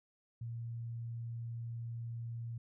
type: tone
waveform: sine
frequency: 116.54 Hz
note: A#2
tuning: in tune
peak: -39 dBFS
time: 0.41-2.58 s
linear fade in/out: 5 ms
effects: none